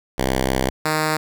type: tone pair in turn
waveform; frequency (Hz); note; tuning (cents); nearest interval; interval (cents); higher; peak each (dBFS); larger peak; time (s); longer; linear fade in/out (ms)
5% pulse; 65.1 / 155.33; C2 / D#3; -8 / -3; octave + minor third; 1505; second; -7; neither; 0.18-0.7 / 0.85-1.17; first; 5
effects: none